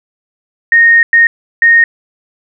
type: tone bursts at uneven times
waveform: sine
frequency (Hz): 1853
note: A#6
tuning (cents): -11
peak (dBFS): -3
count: 3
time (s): 0.72-1.03 / 1.13-1.27 / 1.62-1.84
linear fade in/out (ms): 2
effects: none